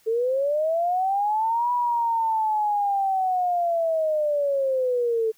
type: linear two-way sweep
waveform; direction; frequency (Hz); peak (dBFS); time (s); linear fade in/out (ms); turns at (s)
sine; up then down; 437.1 to 980 to 437.1; -20; 0.06-5.32; 20; 1.72
effects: white hiss -60 dBFS RMS until 5.37 s